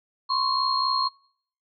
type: tone cluster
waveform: sine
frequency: 1034 / 1098 / 4245 Hz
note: C6 / C#6 / C8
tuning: -21 / -17 / +24 cents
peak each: -26 dBFS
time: 0.29-1.09 s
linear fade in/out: 20 ms
effects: noise-tail reverb RT60 0.6 s tail -26 dB re dry